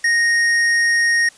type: tone with hard clipping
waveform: sine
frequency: 1863 Hz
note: A#6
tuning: 2 cents flat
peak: -15 dBFS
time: 0.04-1.29 s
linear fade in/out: 5 ms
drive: 11 dB
effects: white hiss -47 dBFS RMS until 1.37 s + resampled to 22050 Hz